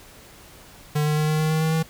square tone with pitch steps, 150 / 151.48 / 152.97 / 154.48 / 156.01 / 157.55 / 159.1 / 160.67 Hz, D3 / D#3 / D#3 / D#3 / D#3 / D#3 / D#3 / E3, +37 / -46 / -29 / -12 / +5 / +22 / +39 / -44 cents, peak -20 dBFS, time 0.95-1.83 s, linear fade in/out 10 ms, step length 110 ms, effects pink hiss -47 dBFS RMS until 1.89 s

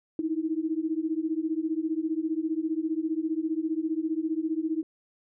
sine beating tone pair, 311.1 / 326.1 Hz, D#4 / E4, 0 / -19 cents, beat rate 15 Hz, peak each -29 dBFS, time 0.19-4.83 s, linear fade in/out 2 ms, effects none

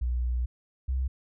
sine tone pair in turn, 61 / 64.95 Hz, B1 / C2, -21 / -12 cents, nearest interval minor second, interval 109 cents, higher second, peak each -25 dBFS, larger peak neither, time 0.01-0.46 / 0.88-1.08 s, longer first, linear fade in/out 10 ms, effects none

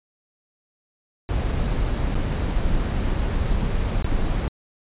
brown noise with dropouts, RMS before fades -22 dBFS, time 1.29-4.48 s, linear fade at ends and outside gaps 0 ms, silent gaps 1.52-1.524 / 2.144-2.154 / 4.024-4.045 s, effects resampled to 8000 Hz

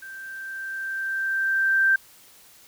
sine tone with level ramp, 1568 Hz, G6, in tune, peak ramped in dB -37 to -15 dBFS, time 0.02-1.96 s, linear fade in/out 5 ms, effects white hiss -52 dBFS RMS until 2.67 s

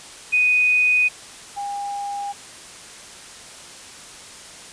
sine tone pair in turn, 2489 / 807.9 Hz, D#7 / G#5, 0 / -48 cents, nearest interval octave + perfect fifth, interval 1948 cents, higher first, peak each -14 / -25 dBFS, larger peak first, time 0.32-1.09 / 1.56-2.33 s, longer neither, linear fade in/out 20 ms, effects white hiss -40 dBFS RMS until 4.72 s + resampled to 22050 Hz

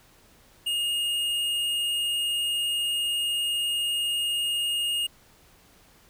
sine tone with hard clipping, 2848 Hz, F7, 33 cents sharp, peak -26 dBFS, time 0.66-5.07 s, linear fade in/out 10 ms, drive 9 dB, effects pink hiss -57 dBFS RMS until 6.09 s

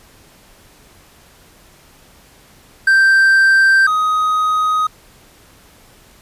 triangle tone pair in turn, 1568 / 1254.3 Hz, G6 / D#6, 0 / +14 cents, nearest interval major third, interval 386 cents, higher first, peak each -6 / -11 dBFS, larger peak first, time 2.87-3.87 / 3.87-4.87 s, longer neither, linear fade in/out 5 ms, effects pink hiss -47 dBFS RMS until 6.21 s + resampled to 32000 Hz

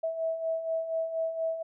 sine beating tone pair, 648 / 652.2 Hz, E5 / E5, -30 / -19 cents, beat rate 4.2 Hz, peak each -36 / -29 dBFS, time 0.03-1.63 s, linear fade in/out 10 ms, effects none

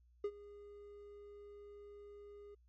triangle tone with ADSR envelope, 409.8 Hz, G#4, 23 cents flat, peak -31 dBFS, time 0.24-2.55 s, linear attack 5 ms, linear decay 60 ms, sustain -19 dB, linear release 10 ms, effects added 60 Hz sine -65 dBFS peak until 2.68 s + MP3 32 kbps

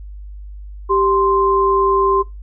sine tone pair together, 391.4 / 1044.9 Hz, G4 / C6, -3 / -3 cents, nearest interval octave + perfect fourth, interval 1700 cents, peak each -15 dBFS, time 0.89-2.23 s, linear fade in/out 20 ms, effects noise-tail reverb RT60 0.2 s tail -19 dB re dry + added 50 Hz sine -30 dBFS peak until 2.42 s

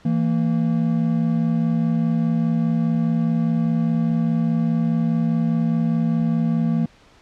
triangle tone pair together, 164.81 / 229.7 Hz, E3 / A#3, 0 / -25 cents, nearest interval tritone, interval 575 cents, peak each -18 dBFS, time 0.05-6.86 s, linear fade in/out 5 ms, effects pink hiss -52 dBFS RMS until 7.21 s + low-pass 5000 Hz 12 dB/octave

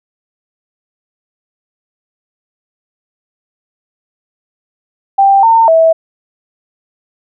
sine tone with pitch steps, 787 / 908 / 651 Hz, G5 / A#5 / E5, +7 / -46 / -22 cents, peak -4 dBFS, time 5.18-5.93 s, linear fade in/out 10 ms, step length 250 ms, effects none

